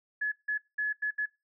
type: tone bursts at uneven times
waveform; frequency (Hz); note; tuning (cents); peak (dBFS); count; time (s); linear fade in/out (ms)
sine; 1703; G#6; +43; -27; 5; 0.21-0.32 / 0.48-0.58 / 0.78-0.93 / 1.02-1.11 / 1.18-1.26; 10
effects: noise-tail reverb RT60 0.3 s tail -26 dB re dry